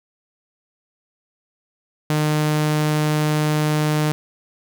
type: tone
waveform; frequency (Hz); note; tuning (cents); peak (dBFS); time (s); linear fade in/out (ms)
sawtooth; 152.1; D#3; -39; -13; 2.1-4.12; 0
effects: none